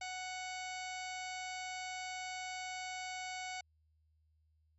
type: harmonic tone with a mistuned harmonic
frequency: 740 Hz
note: F#5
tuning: in tune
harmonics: 1 / 2 / 3 / 4 / 5 / 6 / 7 / 8 / 9 / 10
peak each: -44 / -51 / -46 / -53 / -55 / -53 / -62 / -54 / -61 / -54 dBFS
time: 0.01-3.61 s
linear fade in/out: 5 ms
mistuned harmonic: 6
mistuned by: +24 cents
effects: added 78 Hz sine -70 dBFS peak until 4.78 s